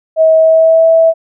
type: tone with pitch glide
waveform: sine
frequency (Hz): 640 to 653.8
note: D#5 to E5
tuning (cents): +49 to -14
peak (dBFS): -4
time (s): 0.16-1.14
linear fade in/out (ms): 50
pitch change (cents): +37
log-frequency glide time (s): 0.36-0.87
effects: none

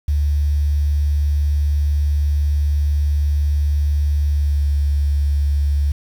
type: tone with pitch glide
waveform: sine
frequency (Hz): 73 to 71.7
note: D2 to D2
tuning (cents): -10 to -41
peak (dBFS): -14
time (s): 0.08-5.92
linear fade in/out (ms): 5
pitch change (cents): -31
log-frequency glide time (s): 4.29-4.67
effects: 7-bit

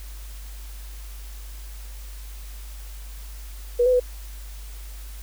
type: tone with pitch steps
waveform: sine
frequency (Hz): 483.7 / 506 / 496.7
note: B4 / B4 / B4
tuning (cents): -36 / +42 / +10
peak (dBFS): -15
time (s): 3.79-4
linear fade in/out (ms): 10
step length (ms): 70
effects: added 50 Hz sine -35 dBFS peak until 5.22 s + white hiss -47 dBFS RMS until 5.22 s

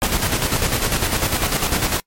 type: noise with tremolo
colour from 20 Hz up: pink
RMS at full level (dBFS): -18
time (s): 0.02-2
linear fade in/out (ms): 0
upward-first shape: square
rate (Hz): 10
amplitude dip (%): 50
effects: noise-tail reverb RT60 0.1 s tail -25 dB re dry + MP3 64 kbps

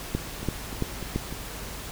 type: two click trains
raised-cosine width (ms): 3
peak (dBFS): -12 / -22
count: 4 / 4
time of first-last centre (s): 0.15-1.16 / 0.43-1.326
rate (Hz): 2.97 / 3.35
effects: added 50 Hz sine -42 dBFS peak until 1.91 s + pink hiss -38 dBFS RMS until 1.91 s

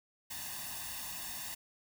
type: noise with comb filter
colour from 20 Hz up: white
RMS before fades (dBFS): -42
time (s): 0.3-1.55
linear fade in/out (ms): 10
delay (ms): 1.1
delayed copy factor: +0.9
effects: none

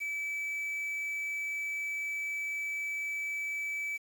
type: tone with quantisation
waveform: triangle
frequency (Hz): 2302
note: D7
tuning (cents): -35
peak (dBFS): -31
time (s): 0-3.98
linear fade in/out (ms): 20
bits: 9
effects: none

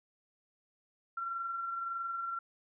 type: tone with amplitude modulation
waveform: sine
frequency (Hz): 1364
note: F6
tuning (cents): -41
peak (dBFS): -33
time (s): 1.17-2.39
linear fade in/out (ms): 5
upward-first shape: sine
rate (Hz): 21.7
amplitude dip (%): 35
effects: none

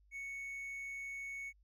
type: tone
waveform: triangle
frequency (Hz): 2217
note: C#7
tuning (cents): 0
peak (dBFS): -40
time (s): 0.11-1.53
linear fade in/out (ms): 50
effects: added 50 Hz sine -65 dBFS peak until 1.63 s

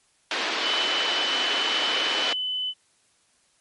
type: band-pass noise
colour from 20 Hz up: white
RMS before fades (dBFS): -27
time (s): 0.31-2.33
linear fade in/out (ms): 2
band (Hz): 290 to 4000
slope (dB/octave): 24
type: tone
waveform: sine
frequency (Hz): 3013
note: F#7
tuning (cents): +31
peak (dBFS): -25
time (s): 0.61-2.74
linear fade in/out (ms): 50
effects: white hiss -64 dBFS RMS until 3.6 s + MP3 48 kbps

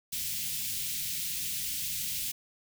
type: band-stop noise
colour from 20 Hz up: white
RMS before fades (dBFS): -34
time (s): 0.12-2.32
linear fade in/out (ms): 10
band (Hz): 210 to 2400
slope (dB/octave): 24
effects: none

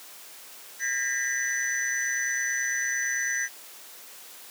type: tone cluster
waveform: sine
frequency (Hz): 1615 / 1836 / 1965 / 6010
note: G#6 / A#6 / B6 / F#8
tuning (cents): -49 / -27 / -9 / +26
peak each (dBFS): -31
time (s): 0.79-3.49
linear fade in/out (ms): 50
effects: white hiss -46 dBFS RMS until 4.5 s + high-pass 300 Hz 12 dB/octave

